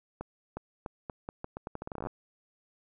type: accelerating click train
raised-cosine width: 1 ms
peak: -23 dBFS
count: 20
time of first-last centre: 0.21-2.07 s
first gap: 360 ms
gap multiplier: 0.81
effects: none